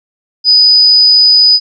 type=tone; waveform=sine; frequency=4978 Hz; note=D#8; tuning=in tune; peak=-3 dBFS; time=0.44-1.6 s; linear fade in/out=50 ms; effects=none